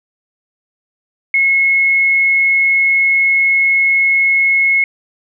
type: tone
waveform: sine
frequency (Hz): 2176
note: C#7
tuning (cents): -33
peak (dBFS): -9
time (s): 1.34-4.84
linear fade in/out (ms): 2
effects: none